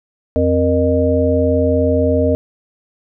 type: harmonic tone with a mistuned harmonic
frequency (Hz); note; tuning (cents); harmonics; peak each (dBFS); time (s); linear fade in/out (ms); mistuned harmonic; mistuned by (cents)
87.31; F2; 0; 1 / 3 / 5 / 7; -17 / -17 / -17 / -17; 0.36-2.35; 0; 5; +120
effects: none